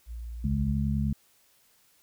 sine tone, 58.1 Hz, A#1, 5 cents flat, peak -35 dBFS, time 0.06-0.76 s, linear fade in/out 50 ms
harmonic tone, 70 Hz, C#2, 18 cents sharp, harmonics 1 / 2 / 3, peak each -29 / -29 / -29 dBFS, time 0.44-1.13 s, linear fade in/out 5 ms
effects white hiss -64 dBFS RMS until 2.02 s

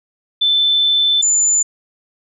sine tone pair in turn, 3527 / 7054 Hz, A7 / A8, +3 / +3 cents, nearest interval octave, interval 1200 cents, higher second, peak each -11 dBFS, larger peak neither, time 0.41-1.22 / 1.22-1.63 s, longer first, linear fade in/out 10 ms, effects none

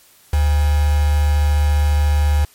sine tone with quantisation, 73.8 Hz, D2, 9 cents sharp, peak -12 dBFS, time 0.33-2.45 s, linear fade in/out 5 ms, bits 4, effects white hiss -50 dBFS RMS until 2.54 s + MP3 64 kbps

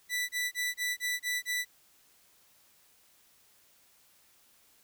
sawtooth tone bursts, 1975.5 Hz, B6, in tune, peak -26 dBFS, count 7, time 0.09-1.652 s, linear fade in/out 50 ms, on 200 ms, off 27 ms, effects white hiss -64 dBFS RMS until 4.83 s

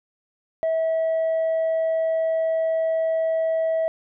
sine tone with tanh clipping, 648 Hz, E5, 30 cents flat, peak -20 dBFS, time 0.63-3.88 s, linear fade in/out 0 ms, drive 1 dB, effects none

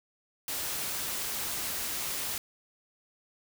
white noise, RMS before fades -34 dBFS, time 0.48-2.38 s, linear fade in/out 2 ms, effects none

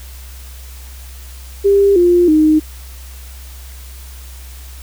sine tone with pitch steps, 398.9 / 351.3 / 309.4 Hz, G4 / F4 / D#4, +30 / +10 / -10 cents, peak -7 dBFS, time 1.64-2.6 s, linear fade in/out 20 ms, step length 320 ms, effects added 64 Hz sine -31 dBFS peak until 4.82 s + white hiss -40 dBFS RMS until 4.82 s

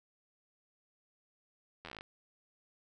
slowing click train, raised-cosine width 0.3 ms, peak -29 dBFS, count 11, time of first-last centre 1.85-2.009 s, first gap 11 ms, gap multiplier 1.08, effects none

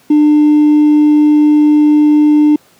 triangle tone with hard clipping, 299.3 Hz, D4, 33 cents sharp, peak -4 dBFS, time 0.1-2.56 s, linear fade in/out 5 ms, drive 2 dB, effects pink hiss -48 dBFS RMS until 2.79 s + high-pass 150 Hz 12 dB/octave

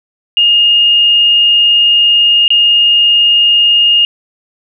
sine tone with dropouts, 2841 Hz, F7, 29 cents sharp, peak -5 dBFS, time 0.37-4.05 s, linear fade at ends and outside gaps 1 ms, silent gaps 2.48-2.504 s, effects none

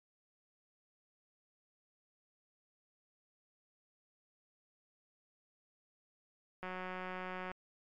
click train, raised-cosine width 0.5 ms, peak -28 dBFS, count 164, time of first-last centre 6.63-7.516 s, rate 184 Hz, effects MP3 96 kbps

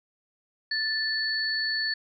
sine tone pair together, 1760 / 4441 Hz, A6 / C#8, 0 / +2 cents, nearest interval octave + major third, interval 1602 cents, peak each -28 dBFS, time 0.71-1.94 s, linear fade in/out 5 ms, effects none

